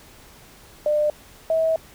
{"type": "tone pair in turn", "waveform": "sine", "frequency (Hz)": [599, 645.5], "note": ["D5", "E5"], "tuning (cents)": [34, -37], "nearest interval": "minor second", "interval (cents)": 129, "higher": "second", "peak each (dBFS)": -17, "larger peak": "neither", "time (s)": [[0.86, 1.1], [1.5, 1.76]], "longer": "second", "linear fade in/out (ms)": 2, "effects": ["pink hiss -48 dBFS RMS until 1.94 s"]}